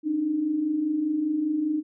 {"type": "tone pair together", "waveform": "sine", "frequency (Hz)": [281.7, 306.7], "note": ["C#4", "D#4"], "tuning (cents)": [28, -25], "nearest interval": "minor second", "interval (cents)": 147, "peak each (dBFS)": [-32, -23], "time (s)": [0.03, 1.83], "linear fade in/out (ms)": 50, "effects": []}